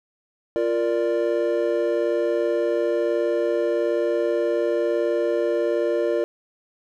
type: chord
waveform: triangle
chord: Bb major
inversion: second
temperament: equal with one note detuned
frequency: 347.8 / 466.2 / 587.3 Hz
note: F4 / Bb4 / D5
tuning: -7 / 0 / 0 cents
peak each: -22 dBFS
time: 0.56-6.24 s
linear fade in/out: 0 ms
effects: none